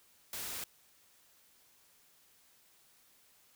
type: noise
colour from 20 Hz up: white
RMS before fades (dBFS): -41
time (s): 0.33-0.64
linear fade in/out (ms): 2
effects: white hiss -66 dBFS RMS until 3.55 s